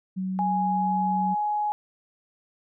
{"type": "tone", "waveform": "sine", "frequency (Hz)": 187.5, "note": "F#3", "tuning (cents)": 23, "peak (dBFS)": -26, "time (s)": [0.16, 1.35], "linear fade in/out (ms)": 20}
{"type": "tone with pitch glide", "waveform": "sine", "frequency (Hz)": [830.6, 837.8], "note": ["G#5", "G#5"], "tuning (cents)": [0, 15], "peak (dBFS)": -23, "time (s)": [0.39, 1.72], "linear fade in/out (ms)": 0, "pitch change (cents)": 15, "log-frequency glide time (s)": [0.71, 0.93]}
{"effects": []}